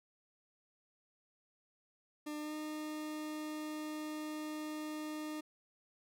40% pulse tone with pitch glide, 300 to 306.1 Hz, D4 to D#4, +37 to -28 cents, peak -39 dBFS, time 2.26-5.41 s, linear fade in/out 10 ms, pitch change +35 cents, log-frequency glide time 2.38-2.54 s, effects none

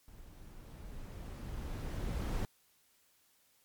brown noise with level ramp, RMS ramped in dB -55 to -33 dBFS, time 0.08-2.45 s, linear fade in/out 0 ms, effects white hiss -70 dBFS RMS until 3.64 s + MP3 96 kbps

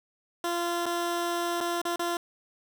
15% pulse tone with dropouts, 344.8 Hz, F4, 22 cents flat, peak -21 dBFS, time 0.44-2.17 s, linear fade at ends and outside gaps 2 ms, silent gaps 0.858-0.863 / 1.605-1.61 / 1.816-1.852 / 1.96-1.994 s, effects none

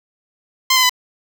10% pulse tone with pitch steps, 1044 / 1021.9 / 1000.3 Hz, C6 / C6 / B5, -4 / -41 / +22 cents, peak -3 dBFS, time 0.7-0.895 s, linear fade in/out 5 ms, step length 65 ms, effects none

